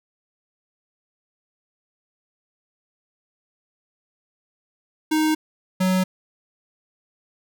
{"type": "tone pair in turn", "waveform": "square", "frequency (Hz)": [311.1, 185.8], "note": ["D#4", "F#3"], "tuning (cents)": [0, 7], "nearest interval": "major sixth", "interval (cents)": 893, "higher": "first", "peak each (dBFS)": [-18, -18], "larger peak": "neither", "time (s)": [[5.11, 5.35], [5.8, 6.04]], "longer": "neither", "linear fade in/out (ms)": 10, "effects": []}